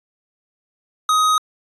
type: tone with hard clipping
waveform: sine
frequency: 1256 Hz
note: D#6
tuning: 16 cents sharp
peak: -15 dBFS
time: 1.09-1.38 s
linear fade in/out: 2 ms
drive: 17 dB
effects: resampled to 24000 Hz